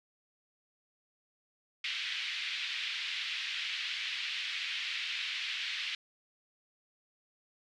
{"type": "band-pass noise", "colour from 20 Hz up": "pink", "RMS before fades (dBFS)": -37, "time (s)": [1.84, 5.95], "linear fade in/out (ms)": 2, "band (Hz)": [2200, 3800], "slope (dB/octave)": 24, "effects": []}